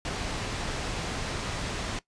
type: low-pass noise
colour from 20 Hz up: pink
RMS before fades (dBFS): -33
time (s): 0.05-1.99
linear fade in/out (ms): 2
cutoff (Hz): 6500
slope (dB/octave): 12
effects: noise-tail reverb RT60 0.1 s tail -18 dB re dry + resampled to 22050 Hz